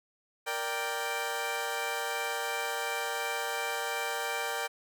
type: chord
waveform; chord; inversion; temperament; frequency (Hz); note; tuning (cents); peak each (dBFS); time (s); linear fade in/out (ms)
15% pulse; G minor; first; equal; 466.2 / 587.3 / 784; Bb4 / D5 / G5; 0 / 0 / 0; -30 / -31 / -28; 0.46-4.68; 20
effects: none